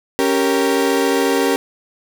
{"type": "chord", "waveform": "35% pulse", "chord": "G diminished", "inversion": "second", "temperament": "equal", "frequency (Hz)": [277.2, 392, 466.2], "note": ["Db4", "G4", "Bb4"], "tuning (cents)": [0, 0, 0], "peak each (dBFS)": -17, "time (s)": [0.19, 1.56], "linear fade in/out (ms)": 0, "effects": []}